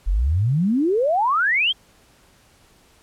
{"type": "exponential sweep", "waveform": "sine", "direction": "up", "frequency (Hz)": [40.35, 3322], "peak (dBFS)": -16, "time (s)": [0.06, 1.73], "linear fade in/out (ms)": 20, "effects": ["pink hiss -55 dBFS RMS until 3.02 s", "low-pass 12000 Hz 12 dB/octave"]}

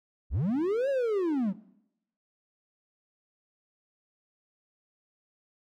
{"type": "linear two-way sweep", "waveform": "triangle", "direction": "up then down", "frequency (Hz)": [41.82, 567, 169], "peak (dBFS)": -23, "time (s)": [0.3, 1.54], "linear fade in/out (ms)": 50, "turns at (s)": 0.89, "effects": ["noise-tail reverb RT60 0.8 s tail -19 dB re dry"]}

